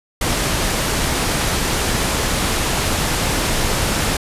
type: low-pass noise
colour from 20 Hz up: pink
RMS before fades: -19 dBFS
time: 0.21-4.17 s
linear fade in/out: 5 ms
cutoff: 12000 Hz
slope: 24 dB/octave
effects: resampled to 32000 Hz